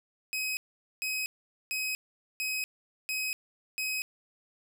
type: tone bursts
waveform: sawtooth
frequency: 2534 Hz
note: D#7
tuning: 31 cents sharp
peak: -27 dBFS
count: 6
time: 0.33-4.02 s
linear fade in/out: 0 ms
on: 240 ms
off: 450 ms
effects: none